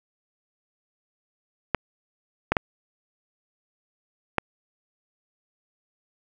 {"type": "clicks", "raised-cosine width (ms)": 0.5, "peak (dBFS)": -5, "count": 4, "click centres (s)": [1.747, 2.52, 2.568, 4.383], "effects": []}